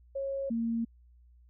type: tone pair in turn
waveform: sine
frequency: 547 / 230 Hz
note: C#5 / A#3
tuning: -23 / -23 cents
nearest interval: octave + minor third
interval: 1500 cents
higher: first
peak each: -31 / -28 dBFS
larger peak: second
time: 0.15-0.5 / 0.5-0.85 s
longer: neither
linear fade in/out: 10 ms
effects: added 60 Hz sine -56 dBFS peak until 1.49 s